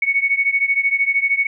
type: beating tone pair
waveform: sine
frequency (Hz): 2217 / 2230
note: C#7 / C#7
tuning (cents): 0 / +10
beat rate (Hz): 13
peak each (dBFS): -17 / -19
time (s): 0.02-1.47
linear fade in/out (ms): 5
effects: none